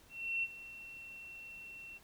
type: tone with ADSR envelope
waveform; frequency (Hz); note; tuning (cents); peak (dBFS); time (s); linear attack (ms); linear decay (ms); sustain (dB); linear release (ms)
sine; 2713; E7; +49; -31; 0.09-1.99; 340; 40; -16; 27
effects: pink hiss -63 dBFS RMS until 2.03 s